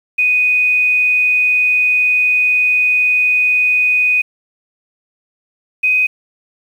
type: tone pair in turn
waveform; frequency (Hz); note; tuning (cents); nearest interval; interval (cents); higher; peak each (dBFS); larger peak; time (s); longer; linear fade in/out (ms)
sine; 2489 / 2506; D#7 / D#7; 0 / +12; unison; 12; second; -10; neither; 0.18-4.22 / 5.83-6.07; first; 10
effects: 7-bit